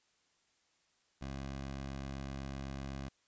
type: tone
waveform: 15% pulse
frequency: 67.9 Hz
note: C#2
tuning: 35 cents flat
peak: -34 dBFS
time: 1.21-3.09 s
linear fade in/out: 10 ms
effects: white hiss -74 dBFS RMS until 3.27 s + resampled to 16000 Hz